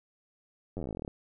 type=slowing click train; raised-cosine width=2 ms; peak=-24 dBFS; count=18; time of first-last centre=0.77-1.078 s; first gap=10 ms; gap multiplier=1.07; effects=none